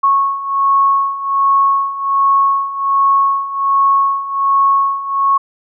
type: beating tone pair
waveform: sine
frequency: 1100 / 1101.3 Hz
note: C#6 / C#6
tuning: -14 / -12 cents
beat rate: 1.3 Hz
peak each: -16 / -12 dBFS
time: 0.03-5.38 s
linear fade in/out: 10 ms
effects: none